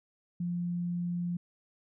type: tone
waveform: sine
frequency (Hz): 174.61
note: F3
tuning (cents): 0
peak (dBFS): -30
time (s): 0.4-1.37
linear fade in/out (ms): 5
effects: none